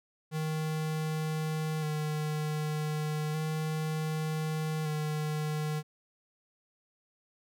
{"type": "tone with vibrato", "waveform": "square", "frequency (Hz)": 154.5, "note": "D#3", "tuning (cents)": -12, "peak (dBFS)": -31, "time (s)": [0.31, 5.83], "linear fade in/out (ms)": 50, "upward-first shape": "square", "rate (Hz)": 0.33, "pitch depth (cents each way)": 20, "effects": []}